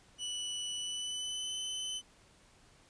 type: tone with pitch glide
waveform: sawtooth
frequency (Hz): 2960 to 3034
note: F#7 to F#7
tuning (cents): 0 to +43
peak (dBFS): -33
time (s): 0.18-2.02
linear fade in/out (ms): 50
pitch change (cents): +43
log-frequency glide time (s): 0.76-1.54
effects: pink hiss -63 dBFS RMS until 2.89 s + resampled to 22050 Hz